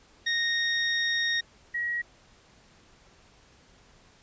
25% pulse / sine tone pair in turn, 1860 / 1905.7 Hz, A#6 / A#6, -4 / +38 cents, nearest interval unison, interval 42 cents, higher second, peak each -21 / -27 dBFS, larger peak first, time 0.26-1.41 / 1.74-2.02 s, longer first, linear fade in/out 10 ms, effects pink hiss -58 dBFS RMS until 4.22 s + resampled to 16000 Hz

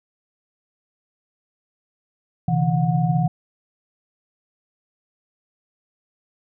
sine tone cluster, 130.5 / 144.9 / 164.2 / 727 Hz, C3 / D3 / E3 / F#5, -4 / -23 / -6 / -31 cents, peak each -23 / -24 / -19 / -26 dBFS, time 2.48-3.28 s, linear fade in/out 5 ms, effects none

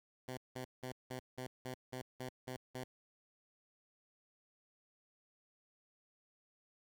10% pulse tone bursts, 127.8 Hz, C3, 40 cents flat, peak -34 dBFS, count 10, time 0.28-2.84 s, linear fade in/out 5 ms, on 94 ms, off 180 ms, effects none

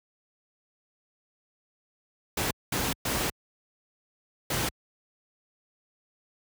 pink noise bursts at uneven times, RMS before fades -28 dBFS, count 4, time 2.37-2.51 / 2.72-2.93 / 3.05-3.3 / 4.5-4.69 s, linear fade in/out 5 ms, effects high-pass 60 Hz 12 dB/octave

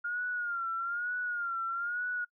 sine tone with vibrato, 1411 Hz, F6, 17 cents sharp, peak -31 dBFS, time 0.04-2.25 s, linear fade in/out 10 ms, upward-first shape sine, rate 1.1 Hz, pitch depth 78 cents each way, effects noise-tail reverb RT60 0.1 s tail -24 dB re dry

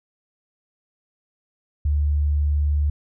sine tone, 73.42 Hz, D2, in tune, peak -17 dBFS, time 1.85-2.9 s, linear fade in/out 5 ms, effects none

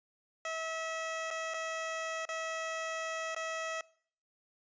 15% pulse tone with dropouts, 647 Hz, E5, 32 cents flat, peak -29 dBFS, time 0.45-3.81 s, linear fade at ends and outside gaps 2 ms, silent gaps 1.305-1.31 / 1.538-1.542 / 2.253-2.289 / 3.348-3.363 s, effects noise-tail reverb RT60 0.6 s tail -23 dB re dry + resampled to 16000 Hz

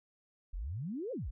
sine exponential two-way sweep, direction up then down, 37.51 to 554.4 to 37.51 Hz, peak -36 dBFS, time 0.53-1.31 s, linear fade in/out 10 ms, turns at 1.12 s, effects none

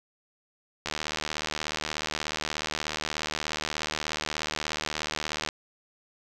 click train, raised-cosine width 0.2 ms, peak -12 dBFS, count 356, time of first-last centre 0.86-5.488 s, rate 76.7 Hz, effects none

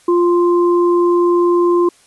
sine tone pair together, 349.2 / 1044.8 Hz, F4 / C6, 0 / -3 cents, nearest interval octave + perfect fifth, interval 1897 cents, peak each -10 / -19 dBFS, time 0.08-1.89 s, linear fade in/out 5 ms, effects white hiss -50 dBFS RMS until 2.06 s + resampled to 24000 Hz

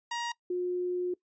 sawtooth / sine tone pair in turn, 945 / 358.9 Hz, A#5 / F4, +23 / +47 cents, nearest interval octave + perfect fourth, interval 1676 cents, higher first, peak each -28 dBFS, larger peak neither, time 0.11-0.32 / 0.5-1.14 s, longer second, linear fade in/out 5 ms, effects noise-tail reverb RT60 0.1 s tail -21 dB re dry + resampled to 16000 Hz

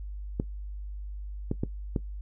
clicks, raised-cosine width 3 ms, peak -14 dBFS, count 4, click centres 0.399 / 1.514 / 1.635 / 1.962 s, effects noise-tail reverb RT60 0.1 s tail -17 dB re dry + added 50 Hz sine -35 dBFS peak until 2.21 s

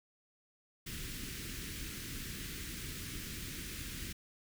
pink band-stop noise, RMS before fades -43 dBFS, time 0.86-4.13 s, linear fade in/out 10 ms, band 350 to 1600 Hz, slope 24 dB/octave, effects none

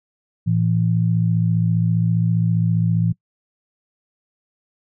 sine tone pair together, 112.4 / 167.39 Hz, A2 / E3, +37 / +27 cents, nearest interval perfect fifth, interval 690 cents, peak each -18 dBFS, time 0.46-3.13 s, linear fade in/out 20 ms, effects noise-tail reverb RT60 0.1 s tail -24 dB re dry

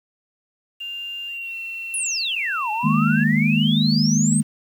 sine tone with pitch glide, 2796 to 2712 Hz, F7 to E7, +1 to +49 cents, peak -28 dBFS, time 0.8-3.24 s, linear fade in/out 10 ms, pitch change -52 cents, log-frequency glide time 1.27-1.55 s
sine exponential two-way sweep, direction down then up, 11000 to 830.6 to 8680 Hz, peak -22 dBFS, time 1.94-4.4 s, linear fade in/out 0 ms, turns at 2.71 s
sine chord, D# suspended fourth, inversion none, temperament equal, 155.56 / 207.7 / 233.1 Hz, D#3 / G#3 / A#3, 0 / 0 / 0 cents, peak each -20 dBFS, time 2.83-4.43 s, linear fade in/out 20 ms
effects 8-bit

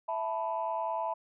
sine chord, E suspended fourth, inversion none, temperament just, 659.3 / 879 / 988.9 Hz, E5 / A5 / B5, 0 / -2 / +2 cents, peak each -34 dBFS, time 0.08-1.14 s, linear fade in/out 10 ms, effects tanh soft clip ceiling -22 dBFS

